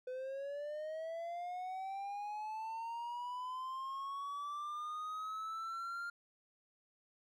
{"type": "linear sweep", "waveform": "triangle", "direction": "up", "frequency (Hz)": [502, 1402], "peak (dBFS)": -38, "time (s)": [0.07, 6.1], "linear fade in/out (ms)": 5, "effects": []}